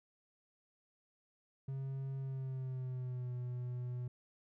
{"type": "tone with pitch glide", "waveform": "triangle", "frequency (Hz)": [134.9, 123.7], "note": ["C#3", "B2"], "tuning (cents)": [-47, 3], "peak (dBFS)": -36, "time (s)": [1.68, 4.08], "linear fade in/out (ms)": 5, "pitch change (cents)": -150, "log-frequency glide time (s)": [2.19, 3.33], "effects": []}